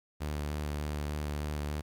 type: tone with vibrato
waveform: sawtooth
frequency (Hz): 74.3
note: D2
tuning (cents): +21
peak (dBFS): -29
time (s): 0.2-1.82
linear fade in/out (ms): 20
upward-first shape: square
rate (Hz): 3.3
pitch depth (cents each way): 15
effects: 11-bit